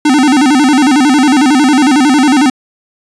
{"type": "tone with vibrato", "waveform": "square", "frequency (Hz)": 277.2, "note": "C#4", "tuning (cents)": 0, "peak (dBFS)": -6, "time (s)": [0.05, 2.5], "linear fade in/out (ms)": 5, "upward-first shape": "square", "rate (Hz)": 11, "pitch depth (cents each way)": 140, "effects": ["resampled to 22050 Hz"]}